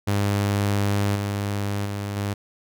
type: tone with level steps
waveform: sawtooth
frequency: 101.2 Hz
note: G#2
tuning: 44 cents flat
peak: -16 / -20 / -23 / -20 dBFS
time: 0.07-2.34 s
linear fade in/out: 10 ms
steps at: 1.15 / 1.85 / 2.16 s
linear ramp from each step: 10 ms
effects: none